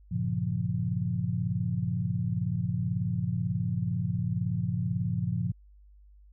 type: chord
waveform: sine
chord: G half-diminished seventh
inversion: none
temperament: equal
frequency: 98 / 116.54 / 138.59 / 174.61 Hz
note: G2 / Bb2 / Db3 / F3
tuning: 0 / 0 / 0 / 0 cents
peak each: -34 / -31 / -34 / -31 dBFS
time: 0.11-5.52 s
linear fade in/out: 10 ms
effects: added 50 Hz sine -52 dBFS peak until 6.32 s